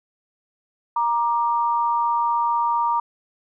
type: tone pair together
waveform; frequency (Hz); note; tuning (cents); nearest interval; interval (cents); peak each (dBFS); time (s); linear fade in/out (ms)
sine; 940 / 1184.3; A#5 / D6; +14 / +14; major third; 400; -19 / -24; 0.96-3; 5
effects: none